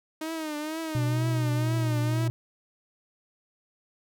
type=tone with vibrato; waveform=sawtooth; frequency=311.1 Hz; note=D#4; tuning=in tune; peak=-27 dBFS; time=0.21-2.28 s; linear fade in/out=5 ms; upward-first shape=triangle; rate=2.1 Hz; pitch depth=93 cents each way
type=tone with pitch glide; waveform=triangle; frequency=123.47 to 120.09 Hz; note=B2 to B2; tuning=0 to -48 cents; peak=-22 dBFS; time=0.95-2.3 s; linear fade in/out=0 ms; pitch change=-48 cents; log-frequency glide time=1.55-1.69 s
effects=none